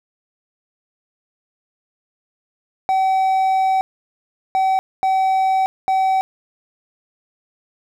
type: tone bursts at uneven times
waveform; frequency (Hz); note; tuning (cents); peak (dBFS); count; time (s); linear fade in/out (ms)
triangle; 763; G5; -47; -12; 4; 2.89-3.81 / 4.55-4.79 / 5.03-5.66 / 5.88-6.21; 0
effects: none